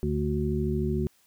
harmonic tone, 73.42 Hz, D2, in tune, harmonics 1 / 2 / 3 / 5, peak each -30 / -30 / -30 / -30 dBFS, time 0.03-1.07 s, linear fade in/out 0 ms, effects white hiss -64 dBFS RMS until 1.26 s

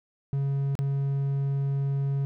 triangle tone with dropouts, 138.59 Hz, C#3, in tune, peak -22 dBFS, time 0.33-2.25 s, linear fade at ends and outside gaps 0 ms, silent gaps 0.753-0.79 s, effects none

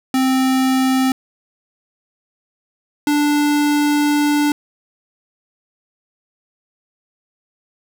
square tone pair in turn, 261.6 / 293.6 Hz, C4 / D4, 0 / 0 cents, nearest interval major second, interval 200 cents, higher second, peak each -14 dBFS, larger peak neither, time 0.14-1.12 / 3.07-4.52 s, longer second, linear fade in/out 2 ms, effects none

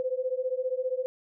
sine beating tone pair, 505 / 520 Hz, B4 / C5, +39 / -11 cents, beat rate 15 Hz, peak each -30 / -30 dBFS, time 0-1.06 s, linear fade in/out 0 ms, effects none

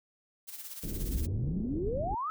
blue noise with tremolo, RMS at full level -41 dBFS, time 0.47-1.27 s, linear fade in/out 20 ms, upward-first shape sine, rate 17 Hz, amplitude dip 60%
pink low-pass noise, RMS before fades -36 dBFS, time 0.83-2.15 s, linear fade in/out 5 ms, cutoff 360 Hz, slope 24 dB/octave
sine exponential sweep, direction up, 41.2 to 1318.5 Hz, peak -31 dBFS, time 1-2.3 s, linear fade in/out 0 ms
effects none

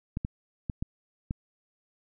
clicks, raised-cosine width 5 ms, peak -18 dBFS, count 5, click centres 0.171 / 0.249 / 0.698 / 0.825 / 1.309 s, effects none

